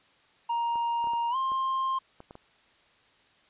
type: tone with pitch glide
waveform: triangle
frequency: 937 to 1057.8 Hz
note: A#5 to C6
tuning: +9 to +19 cents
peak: -24 dBFS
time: 0.49-1.99 s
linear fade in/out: 10 ms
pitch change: +210 cents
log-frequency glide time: 1.3-1.36 s
type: clicks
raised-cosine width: 1 ms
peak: -31 dBFS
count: 8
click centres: 0.757 / 1.042 / 1.072 / 1.135 / 1.519 / 2.204 / 2.309 / 2.354 s
effects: white hiss -62 dBFS RMS until 3.49 s + resampled to 8000 Hz